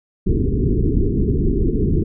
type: low-pass noise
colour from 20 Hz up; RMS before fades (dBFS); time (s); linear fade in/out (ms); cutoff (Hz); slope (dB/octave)
pink; -17; 0.26-2.04; 10; 430; 96
effects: none